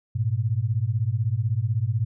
sine beating tone pair, 103.83 / 119.83 Hz, G#2 / A#2, 0 / +48 cents, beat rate 16 Hz, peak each -24 dBFS, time 0.15-2.05 s, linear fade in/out 10 ms, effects none

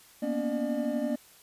triangle tone cluster, 234.1 / 246.2 / 283.7 / 601 Hz, A#3 / B3 / C#4 / D5, +8 / -5 / +40 / +40 cents, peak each -31 dBFS, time 0.22-1.16 s, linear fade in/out 10 ms, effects white hiss -56 dBFS RMS until 1.42 s + resampled to 32000 Hz

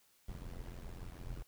brown noise with amplitude modulation, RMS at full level -42 dBFS, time 0.28-1.43 s, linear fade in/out 5 ms, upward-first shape sine, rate 87 Hz, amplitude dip 85%, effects white hiss -70 dBFS RMS until 1.47 s

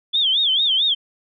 sine tone with vibrato, 3377 Hz, G#7, 28 cents sharp, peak -15 dBFS, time 0.13-0.95 s, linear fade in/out 20 ms, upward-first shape sine, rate 4.5 Hz, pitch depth 180 cents each way, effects none

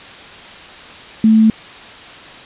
sine tone with quantisation, 220 Hz, A3, in tune, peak -6 dBFS, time 1.24-1.5 s, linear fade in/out 2 ms, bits 6, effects white hiss -35 dBFS RMS until 2.45 s + resampled to 8000 Hz

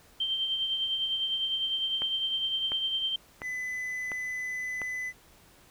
sine tone with tremolo, 3136 Hz, G7, in tune, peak -25 dBFS, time 0.2-3.16 s, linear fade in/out 5 ms, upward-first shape triangle, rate 9.9 Hz, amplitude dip 50%
click train, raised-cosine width 0.5 ms, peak -22 dBFS, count 5, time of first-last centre 2.02-4.817 s, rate 1.43 Hz
triangle tone, 2007 Hz, B6, 27 cents sharp, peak -30 dBFS, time 3.41-5.13 s, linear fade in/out 50 ms
effects pink hiss -58 dBFS RMS until 5.7 s

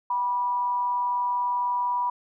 sine tone with amplitude modulation, 978 Hz, B5, 17 cents flat, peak -21 dBFS, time 0.1-2.1 s, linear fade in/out 5 ms, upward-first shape sine, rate 202 Hz, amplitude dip 35%, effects none

